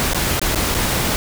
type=noise with dropouts; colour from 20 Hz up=pink; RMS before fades=-19 dBFS; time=0-1.16 s; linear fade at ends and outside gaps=0 ms; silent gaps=0.134-0.146 / 0.395-0.416 / 0.548-0.557 / 0.743-0.748 s; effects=none